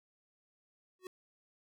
square tone with exponential growth, 370 Hz, F#4, in tune, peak -40 dBFS, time 0.99-1.07 s, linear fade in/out 2 ms, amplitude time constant 16 ms, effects none

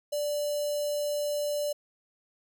square tone with notch filter, 586 Hz, D5, 4 cents flat, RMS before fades -30 dBFS, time 0.12-1.73 s, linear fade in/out 10 ms, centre 1800 Hz, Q 0.51, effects none

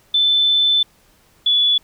sine tone pair in turn, 3523 / 3431 Hz, A7 / A7, +1 / -44 cents, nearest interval unison, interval 45 cents, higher first, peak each -12 dBFS, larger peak neither, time 0.14-0.83 / 1.46-1.78 s, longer first, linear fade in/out 5 ms, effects pink hiss -55 dBFS RMS until 1.83 s

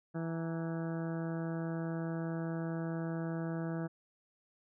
harmonic tone with a mistuned harmonic, 164.81 Hz, E3, in tune, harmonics 1 / 2 / 3 / 4 / 5 / 6 / 7 / 8 / 9 / 10, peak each -36 / -40 / -46 / -46 / -53 / -56 / -56 / -54 / -53 / -55 dBFS, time 0.14-3.88 s, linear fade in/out 20 ms, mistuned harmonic 6, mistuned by -100 cents, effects none

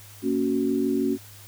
sine chord, F# major, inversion first, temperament just, 231.2 / 277.5 / 370 Hz, A#3 / C#4 / F#4, -14 / +2 / 0 cents, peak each -27 / -24 / -26 dBFS, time 0.22-1.18 s, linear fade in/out 50 ms, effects added 102 Hz sine -47 dBFS peak until 1.47 s + white hiss -48 dBFS RMS until 1.47 s

